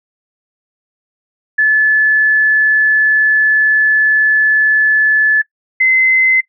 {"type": "tone pair in turn", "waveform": "sine", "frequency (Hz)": [1729, 2056], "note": ["A6", "C7"], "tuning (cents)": [-31, -31], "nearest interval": "minor third", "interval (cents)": 300, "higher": "second", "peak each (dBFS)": -7, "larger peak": "neither", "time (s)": [[1.58, 5.42], [5.8, 6.41]], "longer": "first", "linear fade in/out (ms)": 10, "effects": ["noise-tail reverb RT60 0.1 s tail -21 dB re dry"]}